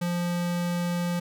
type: tone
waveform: square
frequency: 174.61 Hz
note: F3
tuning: in tune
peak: -26 dBFS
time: 0.01-1.2 s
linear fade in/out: 10 ms
effects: none